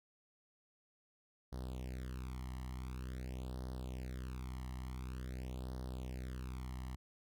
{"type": "tone with flanger", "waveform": "sawtooth", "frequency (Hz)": 63.5, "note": "B1", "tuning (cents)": 49, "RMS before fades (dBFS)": -44, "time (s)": [1.52, 6.96], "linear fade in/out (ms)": 10, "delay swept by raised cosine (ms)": [0.2, 1], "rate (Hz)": 0.47, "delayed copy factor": 0.95, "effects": []}